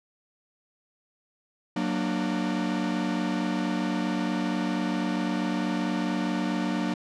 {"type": "chord", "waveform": "45% pulse", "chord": "Gb augmented", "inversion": "none", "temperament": "equal with one note detuned", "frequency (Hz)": [185, 233.1, 297.6], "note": ["Gb3", "Bb3", "D4"], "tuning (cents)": [0, 0, 23], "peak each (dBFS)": -30, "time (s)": [1.76, 6.94], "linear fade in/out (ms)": 5, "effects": ["low-pass 5000 Hz 12 dB/octave"]}